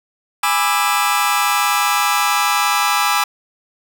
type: chord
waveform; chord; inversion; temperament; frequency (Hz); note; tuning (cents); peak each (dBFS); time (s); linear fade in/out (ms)
sawtooth; E dominant seventh; first; just; 824.1 / 988.9 / 1186.7 / 1318.5; G#5 / B5 / D6 / E6; -14 / +2 / +18 / 0; -16 / -17 / -16 / -16; 0.43-3.24; 5
effects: none